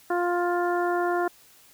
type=harmonic tone; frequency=351.3 Hz; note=F4; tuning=10 cents sharp; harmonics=1 / 2 / 3 / 4 / 5; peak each=-25 / -27 / -32 / -32 / -38 dBFS; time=0.1-1.28 s; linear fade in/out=5 ms; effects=white hiss -55 dBFS RMS until 1.73 s

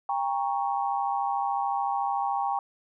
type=chord; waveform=sine; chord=G diminished; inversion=none; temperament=equal with one note detuned; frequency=798.6 / 932.3 / 1108.7 Hz; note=G5 / Bb5 / Db6; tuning=+32 / 0 / 0 cents; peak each=-27 / -31 / -32 dBFS; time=0.09-2.59 s; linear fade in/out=2 ms; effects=none

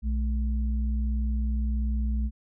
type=tone pair together; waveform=sine; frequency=60.7 / 216.3 Hz; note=B1 / A3; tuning=-29 / -29 cents; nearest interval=octave + minor seventh; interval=2200 cents; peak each=-24 / -34 dBFS; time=0.02-2.31 s; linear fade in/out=50 ms; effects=none

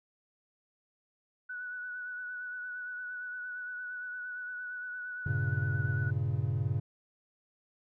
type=tone with vibrato; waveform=sine; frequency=1480 Hz; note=F#6; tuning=in tune; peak=-37 dBFS; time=1.49-6.11 s; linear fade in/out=10 ms; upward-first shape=triangle; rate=8.7 Hz; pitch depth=28 cents each way
type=chord; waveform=triangle; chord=G diminished; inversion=none; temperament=equal; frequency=98 / 116.54 / 138.59 Hz; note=G2 / Bb2 / Db3; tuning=0 / 0 / 0 cents; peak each=-31 dBFS; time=5.26-6.8 s; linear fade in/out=5 ms
effects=none

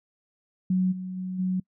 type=tone with level steps; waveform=sine; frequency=185 Hz; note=F#3; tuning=in tune; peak=-20 / -31 / -29 / -23 dBFS; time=0.7-1.6 s; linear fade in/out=5 ms; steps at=0.91 / 1.16 / 1.38 s; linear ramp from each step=20 ms; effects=noise-tail reverb RT60 0.1 s tail -26 dB re dry

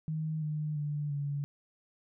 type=tone with pitch steps; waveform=sine; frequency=156.8 / 152.07 / 147.49 / 143.04 Hz; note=D#3 / D#3 / D3 / D3; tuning=+14 / -39 / +8 / -45 cents; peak=-31 dBFS; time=0.08-1.44 s; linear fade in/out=0 ms; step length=340 ms; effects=none

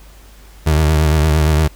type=tone with vibrato; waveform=30% pulse; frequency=77 Hz; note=D#2; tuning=17 cents flat; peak=-8 dBFS; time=0.66-1.68 s; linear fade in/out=10 ms; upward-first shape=triangle; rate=8.7 Hz; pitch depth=75 cents each way; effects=added 50 Hz sine -39 dBFS peak until 1.75 s + pink hiss -46 dBFS RMS until 1.75 s

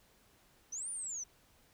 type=linear two-way sweep; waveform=sine; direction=up then down; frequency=5800 to 9540 to 5800 Hz; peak=-38 dBFS; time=0.72-1.24 s; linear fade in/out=10 ms; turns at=0.9 s; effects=pink hiss -67 dBFS RMS until 1.73 s

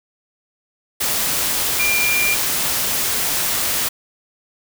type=tone in noise; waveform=sine; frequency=2390 Hz; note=D7; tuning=30 cents sharp; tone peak=-17 dBFS; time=1.79-2.35 s; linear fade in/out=10 ms; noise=white; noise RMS=-20 dBFS; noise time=1-3.89 s; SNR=0 dB; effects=none

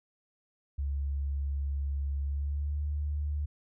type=tone with pitch glide; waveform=sine; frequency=70 to 73.61 Hz; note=C#2 to D2; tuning=+18 to +5 cents; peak=-29 dBFS; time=0.78-3.46 s; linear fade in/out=10 ms; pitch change=+87 cents; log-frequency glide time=2.23-2.81 s; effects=none

